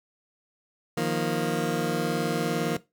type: chord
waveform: 20% pulse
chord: Eb suspended second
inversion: none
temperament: just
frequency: 155.56 / 175.01 / 233.3 Hz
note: Eb3 / F3 / Bb3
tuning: 0 / +4 / +2 cents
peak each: -25 dBFS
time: 0.97-2.77 s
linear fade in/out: 5 ms
effects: noise-tail reverb RT60 0.2 s tail -17 dB re dry